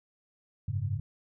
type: chord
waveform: sine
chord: F# suspended second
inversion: none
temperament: equal with one note detuned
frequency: 92.02 / 103.83 / 138.59 Hz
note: F#2 / G#2 / C#3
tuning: -9 / 0 / 0 cents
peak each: -35 / -31 / -35 dBFS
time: 0.68-1 s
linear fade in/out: 5 ms
effects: none